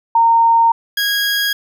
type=tone pair in turn; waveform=sine / 20% pulse; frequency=920 / 1644.5 Hz; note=A#5 / G#6; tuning=-23 / -18 cents; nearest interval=minor seventh; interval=1005 cents; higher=second; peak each=-8 / -10 dBFS; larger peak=first; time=0.15-0.72 / 0.97-1.53 s; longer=first; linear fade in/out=5 ms; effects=none